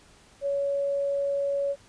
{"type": "tone", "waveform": "sine", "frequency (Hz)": 561, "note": "C#5", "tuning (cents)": 21, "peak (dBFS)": -24, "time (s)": [0.41, 1.76], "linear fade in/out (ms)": 50, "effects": ["pink hiss -56 dBFS RMS until 1.88 s", "resampled to 22050 Hz"]}